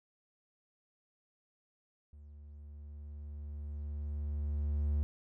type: tone with level ramp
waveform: triangle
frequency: 73.42 Hz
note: D2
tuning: in tune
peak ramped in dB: -49 to -26 dBFS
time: 2.13-5.03 s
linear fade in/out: 0 ms
effects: none